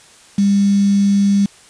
sine tone with quantisation, 200 Hz, G3, 35 cents sharp, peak -10 dBFS, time 0.38-1.46 s, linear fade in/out 5 ms, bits 5, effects white hiss -45 dBFS RMS until 1.69 s + resampled to 22050 Hz

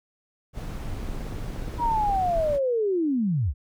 brown noise, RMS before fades -32 dBFS, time 0.53-2.6 s, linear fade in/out 50 ms
click train, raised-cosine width 2 ms, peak -25 dBFS, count 19, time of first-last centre 1.03-2.095 s, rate 16.9 Hz
sine linear sweep, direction down, 971 to 55 Hz, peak -21 dBFS, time 1.78-3.54 s, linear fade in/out 50 ms
effects none

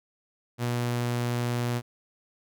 sawtooth tone, 120.7 Hz, B2, 39 cents flat, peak -22 dBFS, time 0.58-1.82 s, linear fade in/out 50 ms, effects none

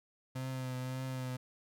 35% pulse tone with vibrato, 129.1 Hz, C3, 23 cents flat, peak -35 dBFS, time 0.35-1.37 s, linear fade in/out 10 ms, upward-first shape triangle, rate 1.8 Hz, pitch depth 31 cents each way, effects none

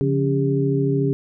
sine tone cluster, 141.5 / 175.2 / 279.3 / 402 Hz, C#3 / F3 / C#4 / G4, +36 / +6 / +13 / +44 cents, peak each -20 / -29 / -23 / -22 dBFS, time 0.01-1.13 s, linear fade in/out 0 ms, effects none

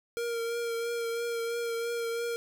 square tone with vibrato, 466.2 Hz, A#4, in tune, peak -31 dBFS, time 0.17-2.36 s, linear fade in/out 0 ms, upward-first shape triangle, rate 3 Hz, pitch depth 25 cents each way, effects none

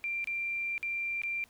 sine tone with dropouts, 2368 Hz, D7, 14 cents sharp, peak -31 dBFS, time 0.04-1.44 s, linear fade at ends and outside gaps 0 ms, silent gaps 0.243-0.273 / 0.779-0.829 / 1.218-1.235 s, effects pink hiss -63 dBFS RMS until 1.49 s

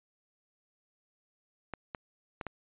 clicks, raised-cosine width 0.5 ms, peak -22 dBFS, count 4, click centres 1.737 / 1.948 / 2.412 / 2.467 s, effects resampled to 8000 Hz

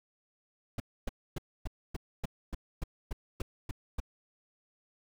brown noise bursts, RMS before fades -32 dBFS, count 12, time 0.78-4.002 s, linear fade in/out 5 ms, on 21 ms, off 270 ms, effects none

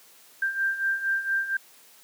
sine beating tone pair, 1578 / 1582.3 Hz, G6 / G6, +11 / +16 cents, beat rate 4.3 Hz, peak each -30 / -25 dBFS, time 0.42-1.57 s, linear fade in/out 5 ms, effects white hiss -54 dBFS RMS until 2.03 s + high-pass 200 Hz 12 dB/octave

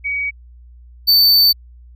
sine / square tone pair in turn, 2261 / 4546 Hz, C#7 / C#8, +34 / +43 cents, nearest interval octave, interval 1209 cents, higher second, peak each -18 / -9 dBFS, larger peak second, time 0.04-0.31 / 1.07-1.53 s, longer second, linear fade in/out 20 ms, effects added 60 Hz sine -39 dBFS peak until 1.95 s

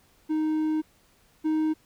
triangle tone pair in turn, 311.1 / 312.3 Hz, D#4 / D#4, 0 / +7 cents, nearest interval unison, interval 7 cents, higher second, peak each -21 / -20 dBFS, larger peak second, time 0.29-0.82 / 1.44-1.74 s, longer first, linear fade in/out 20 ms, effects pink hiss -62 dBFS RMS until 1.85 s

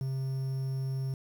triangle tone with quantisation, 133.2 Hz, C3, 31 cents sharp, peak -28 dBFS, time 0.01-1.14 s, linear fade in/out 2 ms, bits 9, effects none

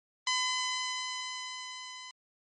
10% pulse tone with level ramp, 1013 Hz, B5, 44 cents sharp, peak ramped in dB -18 to -35 dBFS, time 0.27-2.11 s, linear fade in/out 2 ms, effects MP3 32 kbps

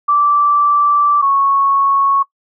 sine tone pair in turn, 1166 / 1104.7 Hz, D6 / C#6, -13 / -6 cents, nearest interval minor second, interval 93 cents, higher first, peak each -9 / -10 dBFS, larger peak first, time 0.08-1.22 / 1.22-2.23 s, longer first, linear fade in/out 10 ms, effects noise-tail reverb RT60 0.1 s tail -19 dB re dry

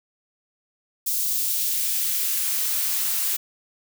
blue noise with high-pass filter sweep, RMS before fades -24 dBFS, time 1.06-3.37 s, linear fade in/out 10 ms, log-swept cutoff 4900 to 540 Hz, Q 0.79, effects none

